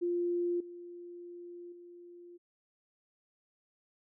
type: tone with level steps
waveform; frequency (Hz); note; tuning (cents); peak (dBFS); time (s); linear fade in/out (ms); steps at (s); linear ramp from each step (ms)
sine; 349.2; F4; 0; -29 / -44 / -49; 0.01-2.38; 20; 0.6 / 1.72; 5
effects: none